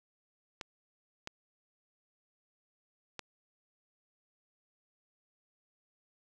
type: clicks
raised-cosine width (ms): 0.2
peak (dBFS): -22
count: 3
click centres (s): 0.612 / 1.274 / 3.193
effects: none